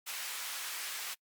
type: high-pass noise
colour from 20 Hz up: pink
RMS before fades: -40 dBFS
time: 0.06-1.15 s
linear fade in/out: 20 ms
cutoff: 1500 Hz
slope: 12 dB/octave
effects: noise-tail reverb RT60 0.1 s tail -26 dB re dry + Opus 48 kbps